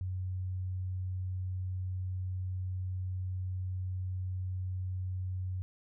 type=tone; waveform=sine; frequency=92.5 Hz; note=F#2; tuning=in tune; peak=-33 dBFS; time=0.01-5.62 s; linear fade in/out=0 ms; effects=none